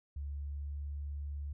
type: tone with pitch glide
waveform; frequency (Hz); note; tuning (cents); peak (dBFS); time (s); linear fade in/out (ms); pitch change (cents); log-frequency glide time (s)
sine; 71.3 to 72; C#2 to D2; +49 to -34; -37; 0.16-1.53; 5; +17; 0.31-0.82
effects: none